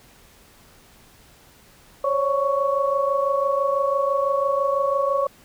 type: tone cluster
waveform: sine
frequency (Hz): 541 / 567 / 1114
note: C#5 / C#5 / C#6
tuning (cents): -42 / +39 / +8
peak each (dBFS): -23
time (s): 2.04-5.27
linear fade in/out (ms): 5
effects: pink hiss -52 dBFS RMS until 5.44 s